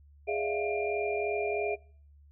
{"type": "tone cluster", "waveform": "sine", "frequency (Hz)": [414.5, 584, 657, 700, 2394], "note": ["G#4", "D5", "E5", "F5", "D7"], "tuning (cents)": [-3, -10, -6, 4, 33], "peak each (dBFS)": [-31, -39, -34, -36, -37], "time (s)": [0.27, 1.76], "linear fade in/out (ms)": 20, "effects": ["noise-tail reverb RT60 0.5 s tail -23 dB re dry", "added 72 Hz sine -54 dBFS peak until 2.31 s"]}